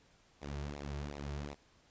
sawtooth tone with flanger, 71.9 Hz, D2, 36 cents flat, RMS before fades -42 dBFS, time 0.41-1.55 s, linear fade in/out 20 ms, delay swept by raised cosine 0.62 to 4.02 ms, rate 2.7 Hz, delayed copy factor -0.75, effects pink hiss -67 dBFS RMS until 1.9 s + resampled to 16000 Hz

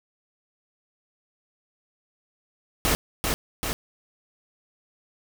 pink noise with echo, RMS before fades -22 dBFS, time 2.85-2.95 s, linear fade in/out 0 ms, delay 390 ms, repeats 2, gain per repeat -3 dB, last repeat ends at 3.73 s, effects none

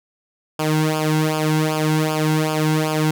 sawtooth tone with flanger, 155.3 Hz, D#3, 3 cents flat, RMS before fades -19 dBFS, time 0.59-3.11 s, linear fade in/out 5 ms, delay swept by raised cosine 0.5 to 1.7 ms, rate 2.6 Hz, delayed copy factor -0.8, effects none

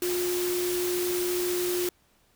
sine tone in noise, 356.8 Hz, F4, 37 cents sharp, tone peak -26 dBFS, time 0.02-1.89 s, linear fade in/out 2 ms, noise white, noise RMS -33 dBFS, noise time 0.02-1.89 s, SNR +4 dB, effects pink hiss -65 dBFS RMS until 2.35 s

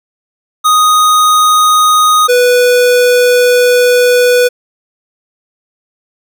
square tone pair in turn, 1244.5 / 492.5 Hz, D#6 / B4, 0 / -5 cents, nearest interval octave + major third, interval 1605 cents, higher first, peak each -6 dBFS, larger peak neither, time 0.64-2.28 / 2.28-4.49 s, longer second, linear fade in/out 20 ms, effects none

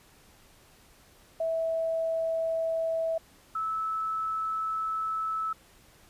sine tone pair in turn, 653 / 1306 Hz, E5 / E6, -17 / -17 cents, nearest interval octave, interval 1200 cents, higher second, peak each -26 / -28 dBFS, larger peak first, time 1.4-3.18 / 3.55-5.53 s, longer second, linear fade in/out 5 ms, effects pink hiss -58 dBFS RMS until 6.09 s + resampled to 32000 Hz

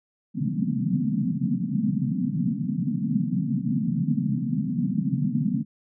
white band-pass noise, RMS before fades -25 dBFS, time 0.34-5.65 s, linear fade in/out 50 ms, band 130 to 260 Hz, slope 96 dB/octave, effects none

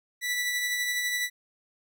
sawtooth tone with tremolo, 1967 Hz, B6, 7 cents flat, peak -22 dBFS, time 0.21-1.3 s, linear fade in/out 50 ms, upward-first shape sine, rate 12 Hz, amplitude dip 30%, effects none

